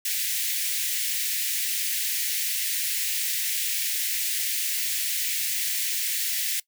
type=high-pass noise; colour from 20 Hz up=white; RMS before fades=-27 dBFS; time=0.05-6.6 s; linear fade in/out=5 ms; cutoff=1800 Hz; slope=48 dB/octave; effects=noise-tail reverb RT60 0.1 s tail -21 dB re dry